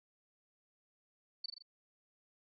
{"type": "tone with echo", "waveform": "sine", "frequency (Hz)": 4506, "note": "C#8", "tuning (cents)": 28, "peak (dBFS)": -36, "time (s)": [1.44, 1.46], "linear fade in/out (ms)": 5, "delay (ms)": 41, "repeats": 4, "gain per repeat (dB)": -4, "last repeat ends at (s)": 1.624, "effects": []}